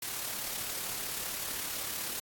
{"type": "noise with amplitude modulation", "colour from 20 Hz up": "white", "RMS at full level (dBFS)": -35, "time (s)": [0.02, 2.2], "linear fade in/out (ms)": 5, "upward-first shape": "sine", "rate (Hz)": 35.7, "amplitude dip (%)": 35, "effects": ["AAC 64 kbps"]}